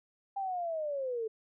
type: linear sweep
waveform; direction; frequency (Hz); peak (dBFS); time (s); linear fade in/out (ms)
sine; down; 800 to 431.2; -32; 0.36-1.28; 10
effects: none